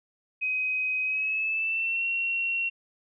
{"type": "tone with pitch glide", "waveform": "sine", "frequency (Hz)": [2520, 2732], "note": ["D#7", "F7"], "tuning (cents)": [21, -39], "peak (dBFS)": -25, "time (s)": [0.41, 2.7], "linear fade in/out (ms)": 20, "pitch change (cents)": 140, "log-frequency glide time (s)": [1.03, 2.05], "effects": []}